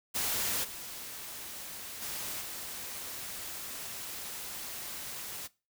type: noise with level steps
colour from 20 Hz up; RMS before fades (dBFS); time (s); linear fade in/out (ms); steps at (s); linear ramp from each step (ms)
white; -32 / -43 / -38 / -41; 0.14-5.48; 20; 0.63 / 2.01 / 2.4; 20
effects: noise-tail reverb RT60 0.3 s tail -21 dB re dry